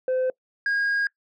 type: tone pair in turn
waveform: sine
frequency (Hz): 514 / 1631.8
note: C5 / G#6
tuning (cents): -31 / -31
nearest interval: octave + minor sixth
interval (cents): 2000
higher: second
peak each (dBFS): -18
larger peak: neither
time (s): 0.08-0.3 / 0.66-1.07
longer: second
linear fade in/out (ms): 2
effects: noise-tail reverb RT60 0.1 s tail -24 dB re dry + tanh soft clip ceiling -20 dBFS